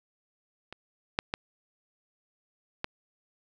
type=clicks; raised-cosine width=0.3 ms; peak=-25 / -9 / -13 / -14 dBFS; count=4; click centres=0.726 / 1.189 / 1.339 / 2.844 s; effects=none